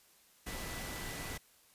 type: tone in noise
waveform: sine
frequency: 1979 Hz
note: B6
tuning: 3 cents sharp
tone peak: -49 dBFS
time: 0.46-1.38 s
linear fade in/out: 10 ms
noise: pink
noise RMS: -42 dBFS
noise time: 0.46-1.38 s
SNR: -10 dB
effects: white hiss -65 dBFS RMS until 1.74 s + resampled to 32000 Hz